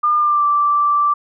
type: tone with pitch glide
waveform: sine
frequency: 1206 to 1169.6 Hz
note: D6 to D6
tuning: +46 to -7 cents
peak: -12 dBFS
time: 0.03-1.14 s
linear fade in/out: 10 ms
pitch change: -53 cents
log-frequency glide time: 0.18-0.45 s
effects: none